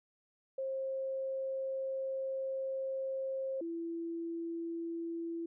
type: tone pair in turn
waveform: sine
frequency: 533 / 334.4 Hz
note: C5 / E4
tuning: +32 / +25 cents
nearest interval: minor sixth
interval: 807 cents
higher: first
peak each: -34 / -36 dBFS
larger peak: first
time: 0.58-3.61 / 3.61-5.46 s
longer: first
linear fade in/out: 5 ms
effects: none